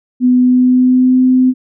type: tone with pitch glide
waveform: sine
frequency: 250.1 to 255.9 Hz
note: B3 to C4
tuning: +22 to -38 cents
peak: -6 dBFS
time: 0.2-1.54 s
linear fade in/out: 50 ms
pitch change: +40 cents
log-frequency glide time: 0.36-1.21 s
effects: none